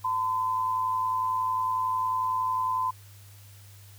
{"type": "tone pair together", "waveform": "sine", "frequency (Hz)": [906, 1017], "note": ["A#5", "C6"], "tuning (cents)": [-50, -50], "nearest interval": "major second", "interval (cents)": 200, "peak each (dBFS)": [-33, -25], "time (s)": [0.04, 2.91], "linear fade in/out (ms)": 10, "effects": ["added 100 Hz sine -48 dBFS peak until 3.98 s", "white hiss -55 dBFS RMS until 3.98 s"]}